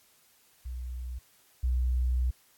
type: tone pair in turn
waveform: sine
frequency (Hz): 62 / 62.26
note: B1 / B1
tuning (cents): +7 / +15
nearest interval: unison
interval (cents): 8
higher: second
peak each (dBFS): -34 / -24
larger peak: second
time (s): 0.65-1.19 / 1.63-2.31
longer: second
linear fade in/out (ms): 10
effects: white hiss -63 dBFS RMS until 2.57 s + AAC 64 kbps